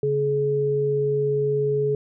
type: tone pair together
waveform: sine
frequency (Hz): 140.2 / 423.5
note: C#3 / G#4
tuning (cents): +20 / +34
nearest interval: octave + perfect fifth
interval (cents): 1914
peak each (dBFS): -26 / -20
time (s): 0.03-1.95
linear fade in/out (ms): 2
effects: none